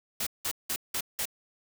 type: noise bursts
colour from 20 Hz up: white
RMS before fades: -31 dBFS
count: 5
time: 0.2-1.255 s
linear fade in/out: 5 ms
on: 67 ms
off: 180 ms
effects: none